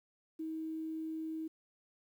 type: tone with quantisation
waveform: sine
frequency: 318.6 Hz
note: D#4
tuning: 41 cents sharp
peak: -37 dBFS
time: 0.39-1.48 s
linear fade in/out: 10 ms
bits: 11
effects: none